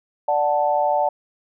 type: chord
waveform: sine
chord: D major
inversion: none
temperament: equal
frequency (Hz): 587.3 / 740 / 880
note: D5 / F#5 / A5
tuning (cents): 0 / 0 / 0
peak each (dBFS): -21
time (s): 0.28-1.09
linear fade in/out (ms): 5
effects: none